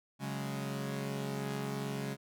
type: chord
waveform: sawtooth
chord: C# suspended fourth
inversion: none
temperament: equal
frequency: 138.59 / 185 / 207.7 Hz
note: C#3 / F#3 / G#3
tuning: 0 / 0 / 0 cents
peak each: -34 / -40 / -36 dBFS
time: 0.19-2.17 s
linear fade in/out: 50 ms
effects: none